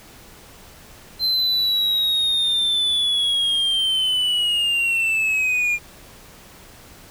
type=linear sweep; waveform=triangle; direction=down; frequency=4112 to 2400 Hz; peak=-16 dBFS; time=1.19-5.79 s; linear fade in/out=50 ms; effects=pink hiss -45 dBFS RMS until 7.1 s